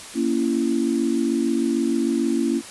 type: chord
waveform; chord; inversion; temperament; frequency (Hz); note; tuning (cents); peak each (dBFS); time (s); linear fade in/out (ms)
sine; A# diminished; none; just; 233.1 / 279.7 / 335.6; A#3 / C#4 / E4; 0 / +16 / +31; -23; 0.14-2.62; 50
effects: white hiss -38 dBFS RMS until 2.7 s + resampled to 24000 Hz